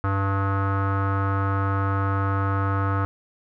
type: tone with low-pass filter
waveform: square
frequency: 98 Hz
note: G2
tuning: in tune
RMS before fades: -23 dBFS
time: 0.04-3.05 s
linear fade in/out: 0 ms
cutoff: 1300 Hz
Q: 5.7
effects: none